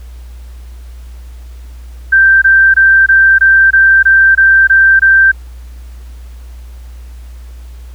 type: tone bursts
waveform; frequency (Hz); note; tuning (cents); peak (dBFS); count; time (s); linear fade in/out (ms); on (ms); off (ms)
sine; 1568; G6; 0; -3; 10; 2.12-5.318; 10; 300; 22
effects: added 60 Hz sine -27 dBFS peak until 7.94 s + pink hiss -46 dBFS RMS until 7.94 s